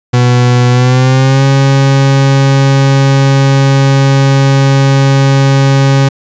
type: tone with pitch glide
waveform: 40% pulse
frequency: 123.2 to 136.7 Hz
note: B2 to C#3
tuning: -4 to -24 cents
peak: -4 dBFS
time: 0.13-6.09 s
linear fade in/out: 10 ms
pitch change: +180 cents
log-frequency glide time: 0.7-1.44 s
effects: resampled to 16000 Hz